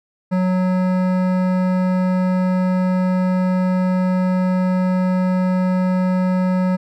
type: tone with hard clipping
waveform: sine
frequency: 184.2 Hz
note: F#3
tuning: 7 cents flat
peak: -17 dBFS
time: 0.31-6.77 s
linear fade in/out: 20 ms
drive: 15 dB
effects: none